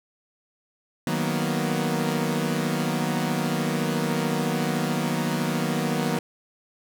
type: chord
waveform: sawtooth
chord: B major seventh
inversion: first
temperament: equal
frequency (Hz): 155.56 / 185 / 233.1 / 246.9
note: D#3 / F#3 / A#3 / B3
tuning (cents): 0 / 0 / 0 / 0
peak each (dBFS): -24 / -25 / -25 / -26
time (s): 1.07-6.19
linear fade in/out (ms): 2
effects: none